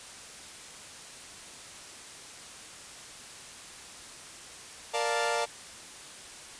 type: chord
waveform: sawtooth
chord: Bb major seventh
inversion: none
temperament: equal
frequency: 466.2 / 587.3 / 698.5 / 880 Hz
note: Bb4 / D5 / F5 / A5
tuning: 0 / 0 / 0 / 0 cents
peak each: -29 dBFS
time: 4.93-5.46 s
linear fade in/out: 20 ms
effects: white hiss -46 dBFS RMS until 6.59 s + resampled to 22050 Hz